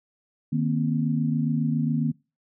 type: tone cluster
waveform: sine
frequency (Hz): 154.1 / 236.3 / 263.6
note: D#3 / A#3 / C4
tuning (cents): -16 / +24 / +13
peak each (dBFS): -24 / -25 / -30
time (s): 0.52-2.12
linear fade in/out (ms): 10
effects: noise-tail reverb RT60 0.3 s tail -24 dB re dry